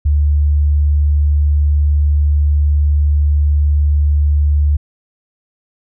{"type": "tone", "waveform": "sine", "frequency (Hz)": 73.42, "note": "D2", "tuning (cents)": 0, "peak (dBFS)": -9, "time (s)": [0.05, 4.77], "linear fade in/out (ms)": 10, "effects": []}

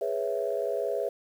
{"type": "chord", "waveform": "sine", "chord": "C# minor seventh", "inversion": "second", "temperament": "equal", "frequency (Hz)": [415.3, 493.9, 554.4, 659.3], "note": ["G#4", "B4", "C#5", "E5"], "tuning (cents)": [0, 0, 0, 0], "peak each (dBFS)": -32, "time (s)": [0.01, 1.09], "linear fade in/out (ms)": 5, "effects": ["tanh soft clip ceiling -16 dBFS", "9-bit"]}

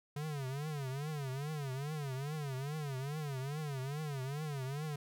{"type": "tone with vibrato", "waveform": "square", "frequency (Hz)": 142.2, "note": "C#3", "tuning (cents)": 45, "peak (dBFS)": -38, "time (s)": [0.16, 4.96], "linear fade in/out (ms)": 5, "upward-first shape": "triangle", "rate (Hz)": 2.4, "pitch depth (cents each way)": 190, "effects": []}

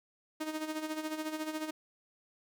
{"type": "tone with tremolo", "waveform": "sawtooth", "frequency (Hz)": 311.1, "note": "D#4", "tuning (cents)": 0, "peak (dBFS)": -29, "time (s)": [0.4, 1.71], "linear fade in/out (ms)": 10, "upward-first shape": "sine", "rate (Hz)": 14, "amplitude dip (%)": 65, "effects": []}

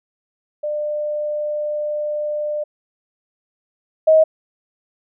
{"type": "tone pair in turn", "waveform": "sine", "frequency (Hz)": [598, 631.4], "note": ["D5", "D#5"], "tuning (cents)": [31, 25], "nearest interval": "minor second", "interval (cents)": 94, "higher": "second", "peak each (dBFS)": [-20, -8], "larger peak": "second", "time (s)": [[0.63, 2.64], [4.07, 4.24]], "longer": "first", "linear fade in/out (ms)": 10, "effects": []}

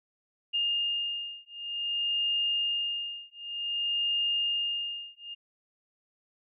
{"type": "beating tone pair", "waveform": "sine", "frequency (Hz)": [2824, 2824.54], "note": ["F7", "F7"], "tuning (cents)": [19, 19], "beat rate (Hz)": 0.54, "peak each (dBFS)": -31, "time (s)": [0.53, 5.35], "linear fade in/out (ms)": 20, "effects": []}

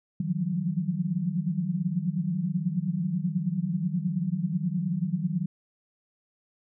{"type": "tone cluster", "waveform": "sine", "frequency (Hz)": [154.6, 172, 180.5, 190.6], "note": ["D#3", "F3", "F#3", "G3"], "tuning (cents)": [-11, -26, -43, -48], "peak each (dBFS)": -31, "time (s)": [0.2, 5.46], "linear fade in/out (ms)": 5, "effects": []}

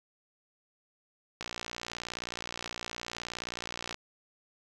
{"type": "click train", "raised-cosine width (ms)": 0.2, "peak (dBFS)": -19, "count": 151, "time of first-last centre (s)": [1.41, 3.944], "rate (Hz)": 59.2, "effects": []}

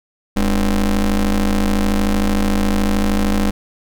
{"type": "ring-modulated tone", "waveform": "35% pulse", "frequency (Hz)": 92.5, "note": "F#2", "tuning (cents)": 0, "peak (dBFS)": -9, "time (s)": [0.36, 3.51], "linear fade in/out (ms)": 10, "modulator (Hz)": 112, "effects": []}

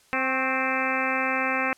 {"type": "harmonic tone with a mistuned harmonic", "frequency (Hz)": 261.6, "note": "C4", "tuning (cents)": 0, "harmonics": [1, 2, 3, 4, 5, 6, 7, 8, 9, 10], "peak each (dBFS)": [-32, -32, -32, -32, -32, -32, -32, -32, -32, -32], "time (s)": [0.13, 1.73], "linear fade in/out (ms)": 0, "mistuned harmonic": 4, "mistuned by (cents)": 45, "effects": ["white hiss -59 dBFS RMS until 1.77 s", "low-pass 10000 Hz 12 dB/octave"]}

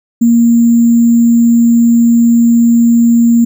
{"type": "tone with sample-and-hold", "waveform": "sine", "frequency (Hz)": 233.7, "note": "A#3", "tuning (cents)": 5, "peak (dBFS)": -4, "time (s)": [0.21, 3.45], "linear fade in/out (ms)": 10, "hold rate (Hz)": 7350, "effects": []}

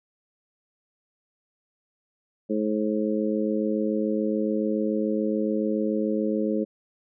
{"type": "harmonic tone", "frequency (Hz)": 107, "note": "A2", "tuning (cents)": -48, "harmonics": [2, 3, 4, 5], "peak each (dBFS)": [-26, -28, -29, -30], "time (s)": [2.49, 6.65], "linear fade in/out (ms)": 20, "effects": []}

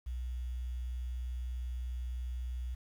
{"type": "tone with quantisation", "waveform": "sine", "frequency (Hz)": 61.6, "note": "B1", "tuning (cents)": -4, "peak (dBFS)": -35, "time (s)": [0.06, 2.75], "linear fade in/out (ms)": 10, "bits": 10, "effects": []}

